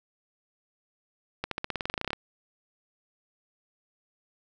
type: accelerating click train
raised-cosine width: 0.3 ms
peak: -14 dBFS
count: 16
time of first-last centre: 1.44-2.132 s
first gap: 73 ms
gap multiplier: 0.93
effects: none